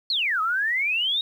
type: exponential two-way sweep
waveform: sine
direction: down then up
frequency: 4435 to 1244.5 to 3813 Hz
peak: -21 dBFS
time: 0.1-1.21 s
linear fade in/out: 2 ms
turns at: 0.41 s
effects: 9-bit